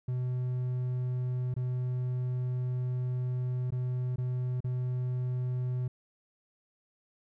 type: tone with dropouts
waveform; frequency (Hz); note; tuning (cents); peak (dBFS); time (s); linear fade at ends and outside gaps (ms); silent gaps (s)
triangle; 125.7; B2; +31; -27; 0.08-5.88; 5; 1.541-1.564 / 3.706-3.721 / 4.16-4.181 / 4.605-4.643
effects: none